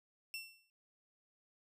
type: tone with exponential decay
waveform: 25% pulse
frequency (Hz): 2700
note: E7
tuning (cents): +41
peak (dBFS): -35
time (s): 0.34-0.7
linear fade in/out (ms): 1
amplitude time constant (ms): 77
effects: none